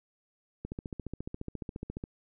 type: click train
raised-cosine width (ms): 3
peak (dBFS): -24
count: 21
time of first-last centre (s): 0.65-2.039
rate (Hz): 14.4
effects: none